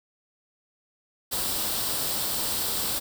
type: noise with comb filter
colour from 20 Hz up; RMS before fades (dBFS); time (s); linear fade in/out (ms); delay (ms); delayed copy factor
white; -28; 1.31-3; 20; 0.23; +0.5
effects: none